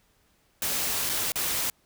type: noise with dropouts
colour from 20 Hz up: white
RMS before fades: -28 dBFS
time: 0.62-1.7 s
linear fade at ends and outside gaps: 1 ms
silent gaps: 1.092-1.096 / 1.32-1.357 s
effects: pink hiss -66 dBFS RMS until 1.85 s